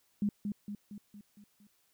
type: tone with echo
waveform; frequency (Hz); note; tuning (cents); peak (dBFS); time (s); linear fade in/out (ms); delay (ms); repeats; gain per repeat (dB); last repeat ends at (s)
sine; 205.4; G#3; -19; -27; 0.22-0.29; 2; 230; 6; -5; 1.67
effects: white hiss -72 dBFS RMS until 1.93 s